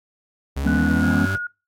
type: linear sweep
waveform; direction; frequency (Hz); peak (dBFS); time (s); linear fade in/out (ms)
40% pulse; up; 67.6 to 98; -22; 0.56-1.36; 10
type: chord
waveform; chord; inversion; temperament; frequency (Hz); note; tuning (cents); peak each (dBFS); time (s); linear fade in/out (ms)
triangle; C# minor seventh; first; equal with one note detuned; 164.81 / 207.7 / 244.2 / 277.2; E3 / G#3 / B3 / C#4; 0 / 0 / -19 / 0; -23 / -20 / -20 / -21; 0.64-1.26; 10
type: tone with pitch glide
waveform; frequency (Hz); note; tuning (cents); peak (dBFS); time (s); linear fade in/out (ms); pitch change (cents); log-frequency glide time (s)
sine; 1480 to 1441.2; F#6 to F#6; 0 to -46; -25; 0.67-1.47; 5; -46; 0.77-1.02
effects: noise-tail reverb RT60 0.3 s tail -25 dB re dry + AAC 48 kbps

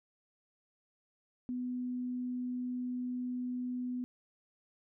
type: tone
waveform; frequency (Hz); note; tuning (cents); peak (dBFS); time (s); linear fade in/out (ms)
sine; 249; B3; +14; -34; 1.49-4.04; 0
effects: none

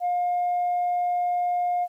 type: tone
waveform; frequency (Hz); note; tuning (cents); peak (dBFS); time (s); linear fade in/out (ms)
sine; 711; F5; +31; -20; 0-1.88; 50
effects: tanh soft clip ceiling -19 dBFS + 10-bit

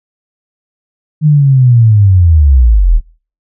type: linear sweep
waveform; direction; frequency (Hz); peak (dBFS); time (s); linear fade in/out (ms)
sine; down; 155.56 to 35.34; -3; 1.21-3.01; 50
effects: noise-tail reverb RT60 0.4 s tail -20 dB re dry

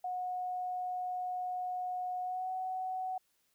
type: tone with pitch glide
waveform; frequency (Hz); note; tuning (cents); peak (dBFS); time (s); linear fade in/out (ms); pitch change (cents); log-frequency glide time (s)
sine; 729 to 746.5; F#5 to F#5; -26 to +15; -34; 0.04-3.18; 5; +41; 2.22-2.5
effects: white hiss -75 dBFS RMS until 3.54 s

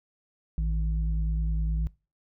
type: tone pair together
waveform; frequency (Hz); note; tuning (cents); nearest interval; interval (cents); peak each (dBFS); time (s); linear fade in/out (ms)
sine; 56.11 / 158.7; A1 / D#3; +35 / +35; octave + tritone; 1800; -24 / -32; 0.58-1.87; 0
effects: noise-tail reverb RT60 0.3 s tail -22 dB re dry + tanh soft clip ceiling -18 dBFS

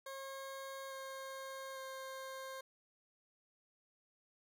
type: tone with pitch steps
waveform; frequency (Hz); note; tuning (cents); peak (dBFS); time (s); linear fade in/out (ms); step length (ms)
20% pulse; 540 / 535 / 530.1; C#5 / C5 / C5; -45 / +38 / +23; -40; 0.06-2.61; 5; 850
effects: none

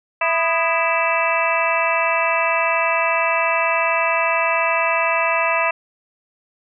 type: harmonic tone with a mistuned harmonic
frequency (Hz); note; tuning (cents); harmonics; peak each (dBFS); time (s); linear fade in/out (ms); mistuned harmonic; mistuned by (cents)
331.3; E4; +9; 2 / 3 / 4 / 5 / 6 / 7 / 8; -22 / -22 / -24 / -28 / -26 / -26 / -22; 0.21-5.71; 5; 4; -110
effects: none

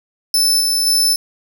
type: tone with tremolo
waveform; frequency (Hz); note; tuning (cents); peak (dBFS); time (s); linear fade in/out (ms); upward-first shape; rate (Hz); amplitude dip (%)
sawtooth; 5274; E8; 0; -9; 0.34-1.16; 2; square; 1.9; 25
effects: none

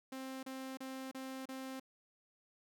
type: tone bursts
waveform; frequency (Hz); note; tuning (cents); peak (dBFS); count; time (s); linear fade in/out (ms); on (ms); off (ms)
sawtooth; 263.7; C4; +14; -39; 5; 0.12-1.798; 5; 310; 32
effects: none

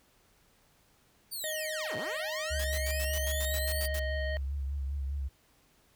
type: linear two-way sweep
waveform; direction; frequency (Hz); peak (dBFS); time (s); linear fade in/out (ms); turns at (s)
10% pulse; down then up; 4699 to 92.8 to 4699; -29; 1.31-3.88; 20; 1.96
type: harmonic tone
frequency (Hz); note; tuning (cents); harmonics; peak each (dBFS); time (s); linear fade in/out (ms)
622.3; D#5; 0; 1 / 3 / 5 / 7; -36 / -38 / -47 / -51; 1.44-4.37; 0
type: tone with vibrato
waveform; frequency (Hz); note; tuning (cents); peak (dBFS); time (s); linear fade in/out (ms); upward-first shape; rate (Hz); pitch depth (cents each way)
sine; 69.3; C#2; 0; -31; 2.5-5.29; 20; sine; 5; 53
type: noise bursts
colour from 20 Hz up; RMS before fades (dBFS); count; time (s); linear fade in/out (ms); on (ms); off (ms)
white; -40; 11; 2.59-3.995; 5; 55; 80
effects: pink hiss -66 dBFS RMS until 5.95 s

